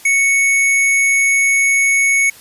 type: tone with sample-and-hold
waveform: sine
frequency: 2217 Hz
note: C#7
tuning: in tune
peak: -10 dBFS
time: 0.05-2.3 s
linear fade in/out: 5 ms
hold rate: 8820 Hz
effects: white hiss -41 dBFS RMS until 2.4 s + resampled to 32000 Hz